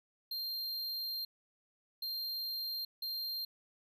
square tone bursts at uneven times, 4186 Hz, C8, in tune, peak -37 dBFS, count 3, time 0.31-1.25 / 2.02-2.85 / 3.02-3.45 s, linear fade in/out 5 ms, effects none

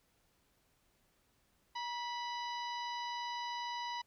harmonic tone with a mistuned harmonic, 987.8 Hz, B5, in tune, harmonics 1 / 2 / 3 / 4 / 5 / 6, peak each -39 / -47 / -49 / -49 / -51 / -59 dBFS, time 1.75-4.02 s, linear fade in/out 10 ms, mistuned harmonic 1, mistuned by -55 cents, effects pink hiss -74 dBFS RMS until 4.06 s

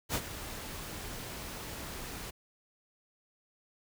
pink noise with ADSR envelope, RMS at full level -30 dBFS, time 0.09-2.31 s, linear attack 56 ms, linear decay 58 ms, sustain -12 dB, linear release 15 ms, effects none

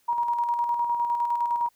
sine tone with tremolo, 950 Hz, A#5, 33 cents sharp, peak -21 dBFS, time 0.08-1.69 s, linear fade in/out 10 ms, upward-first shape square, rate 9.8 Hz, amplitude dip 40%, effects white hiss -66 dBFS RMS until 1.75 s

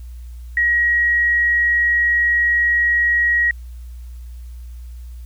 sine tone, 1900 Hz, A#6, 33 cents sharp, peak -13 dBFS, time 0.57-3.51 s, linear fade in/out 2 ms, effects added 60 Hz sine -31 dBFS peak until 5.25 s + white hiss -56 dBFS RMS until 5.25 s

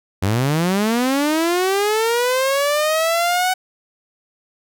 sawtooth linear sweep, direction up, 90 to 750 Hz, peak -12 dBFS, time 0.22-3.54 s, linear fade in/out 10 ms, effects none

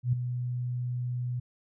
sine tone with ADSR envelope, 123.47 Hz, B2, in tune, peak -20 dBFS, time 0.03-1.4 s, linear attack 99 ms, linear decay 6 ms, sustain -9 dB, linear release 9 ms, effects none

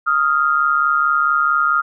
sine tone pair together, 1249 / 1393.5 Hz, D#6 / F6, +6 / -4 cents, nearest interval major second, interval 190 cents, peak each -16 dBFS, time 0.06-1.82 s, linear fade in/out 20 ms, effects none

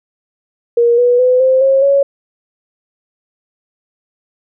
sine tone with pitch steps, 472.3 / 488.1 / 504.4 / 521.3 / 538.8 / 556.8 Hz, A#4 / B4 / B4 / C5 / C#5 / C#5, +23 / -20 / +36 / -6 / -49 / +8 cents, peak -7 dBFS, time 0.77-2.03 s, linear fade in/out 5 ms, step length 210 ms, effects none

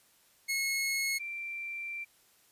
sawtooth / sine tone pair in turn, 2175 / 2354 Hz, C#7 / D7, -33 / +3 cents, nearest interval minor second, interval 136 cents, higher second, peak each -26 / -36 dBFS, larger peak first, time 0.48-1.19 / 1.19-2.05 s, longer second, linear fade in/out 20 ms, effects white hiss -65 dBFS RMS until 2.51 s + resampled to 32000 Hz

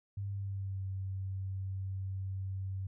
sine tone with pitch glide, 99.7 to 95.75 Hz, G2 to G2, +30 to -40 cents, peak -35 dBFS, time 0.17-2.87 s, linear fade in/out 5 ms, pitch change -70 cents, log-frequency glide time 0.28-0.84 s, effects none

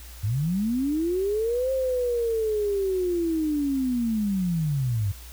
sine linear two-way sweep, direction up then down, 93.9 to 532 to 93.9 Hz, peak -22 dBFS, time 0.23-5.12 s, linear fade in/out 10 ms, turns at 1.72 s, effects added 60 Hz sine -41 dBFS peak until 5.32 s + white hiss -47 dBFS RMS until 5.32 s

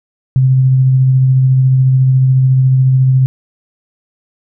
sine tone with tremolo, 130.81 Hz, C3, in tune, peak -5 dBFS, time 0.36-3.26 s, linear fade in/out 0 ms, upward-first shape triangle, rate 14 Hz, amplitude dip 25%, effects none

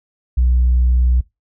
sine tone, 61.7 Hz, B1, 1 cent flat, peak -9 dBFS, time 0.37-1.21 s, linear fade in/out 10 ms, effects noise-tail reverb RT60 0.2 s tail -22 dB re dry + tanh soft clip ceiling -8 dBFS

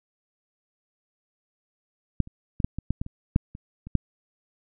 clicks, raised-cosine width 5 ms, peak -8 / -30 / -15 / -9 / -18 / -11 / -16 / -25 / -6 / -26 / -26 / -7 dBFS, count 12, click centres 2.203 / 2.274 / 2.602 / 2.645 / 2.786 / 2.906 / 3.015 / 3.064 / 3.361 / 3.551 / 3.87 / 3.953 s, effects none

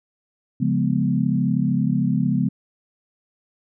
sine chord, C# dominant seventh, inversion none, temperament equal, 138.59 / 174.61 / 207.7 / 246.9 Hz, C#3 / E#3 / G#3 / B3, 0 / 0 / 0 / 0 cents, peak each -23 dBFS, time 0.6-2.49 s, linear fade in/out 10 ms, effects none

